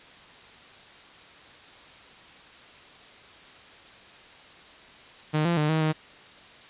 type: tone with pitch steps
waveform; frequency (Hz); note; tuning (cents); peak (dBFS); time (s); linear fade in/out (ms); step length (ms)
sawtooth; 153.4 / 171.3 / 151.1 / 158.4 / 155.9; D#3 / F3 / D3 / D#3 / D#3; -24 / -33 / +50 / +31 / +4; -18; 5.33-5.93; 20; 120
effects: white hiss -49 dBFS RMS until 6.69 s + resampled to 8000 Hz